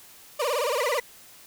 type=tone with vibrato; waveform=30% pulse; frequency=533 Hz; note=C5; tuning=32 cents sharp; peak=-21 dBFS; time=0.39-1 s; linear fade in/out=10 ms; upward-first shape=sine; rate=18 Hz; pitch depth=230 cents each way
type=tone bursts; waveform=triangle; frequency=1987 Hz; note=B6; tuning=10 cents sharp; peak=-25 dBFS; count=4; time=0.8-1 s; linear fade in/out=2 ms; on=20 ms; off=40 ms
effects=white hiss -50 dBFS RMS until 1.46 s